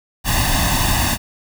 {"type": "noise with comb filter", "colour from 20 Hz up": "pink", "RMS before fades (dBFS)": -17, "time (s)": [0.24, 1.18], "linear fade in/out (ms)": 50, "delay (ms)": 1.1, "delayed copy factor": 0.85, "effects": []}